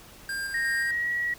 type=tone with tremolo; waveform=square; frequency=1598 Hz; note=G6; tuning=33 cents sharp; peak=-30 dBFS; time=0.29-0.91 s; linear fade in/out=2 ms; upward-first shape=square; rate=2.8 Hz; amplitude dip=30%
type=tone with pitch glide; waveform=sine; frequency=1864.7 to 1919.3 Hz; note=A#6 to B6; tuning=0 to -50 cents; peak=-25 dBFS; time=0.54-1.34 s; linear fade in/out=5 ms; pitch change=+50 cents; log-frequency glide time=0.76-1.1 s
effects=pink hiss -49 dBFS RMS until 1.38 s